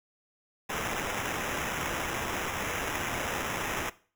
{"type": "noise with sample-and-hold", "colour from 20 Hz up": "white", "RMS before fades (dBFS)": -33, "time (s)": [0.69, 3.9], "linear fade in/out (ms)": 10, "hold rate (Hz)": 4410, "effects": ["noise-tail reverb RT60 0.4 s tail -18 dB re dry"]}